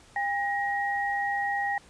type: tone pair together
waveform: sine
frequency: 805.7 / 1890 Hz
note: G5 / A#6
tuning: +47 / +23 cents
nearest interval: octave + minor third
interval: 1476 cents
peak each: -28 / -29 dBFS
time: 0.16-1.78 s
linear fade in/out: 2 ms
effects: pink hiss -55 dBFS RMS until 1.89 s + resampled to 22050 Hz